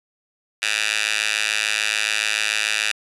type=tone with high-pass filter; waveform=10% pulse; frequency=106.9 Hz; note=A2; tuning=49 cents flat; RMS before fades=-22 dBFS; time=0.62-2.92 s; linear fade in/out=5 ms; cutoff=2300 Hz; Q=2; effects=resampled to 24000 Hz